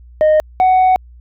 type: tone pair in turn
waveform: sine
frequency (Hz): 617 / 744.6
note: D#5 / F#5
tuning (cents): -15 / +11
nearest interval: minor third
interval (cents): 326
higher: second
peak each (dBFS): -5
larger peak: neither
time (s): 0.21-0.4 / 0.6-0.96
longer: second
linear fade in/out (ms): 0
effects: tanh soft clip ceiling -7 dBFS + added 60 Hz sine -37 dBFS peak until 1.2 s